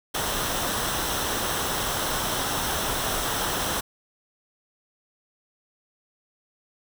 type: noise with comb filter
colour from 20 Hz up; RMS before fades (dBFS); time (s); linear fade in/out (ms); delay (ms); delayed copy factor
pink; -27; 0.14-3.81; 10; 0.43; -0.5
effects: none